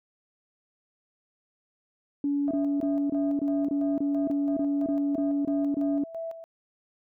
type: tone bursts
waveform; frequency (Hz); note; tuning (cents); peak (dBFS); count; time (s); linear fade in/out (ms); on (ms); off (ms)
sine; 284.9; C#4; +48; -23; 13; 2.24-6.038; 2; 270; 24
type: tone with tremolo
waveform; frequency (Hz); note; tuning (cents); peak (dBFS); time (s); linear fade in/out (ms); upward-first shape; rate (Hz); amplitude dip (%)
sine; 659.3; E5; 0; -31; 2.48-6.44; 0; square; 3; 65
effects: tanh soft clip ceiling -16 dBFS